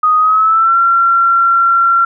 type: tone with pitch glide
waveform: sine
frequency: 1246 to 1366.6 Hz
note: D#6 to F6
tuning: +2 to -38 cents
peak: -7 dBFS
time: 0.03-2.05 s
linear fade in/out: 5 ms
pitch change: +160 cents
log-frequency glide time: 0.18-0.78 s
effects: none